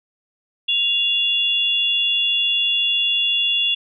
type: tone pair together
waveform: sine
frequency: 2794 / 3412 Hz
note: F7 / G#7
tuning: 0 / +46 cents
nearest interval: minor third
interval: 346 cents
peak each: -19 / -19 dBFS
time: 0.68-3.75 s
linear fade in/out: 10 ms
effects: none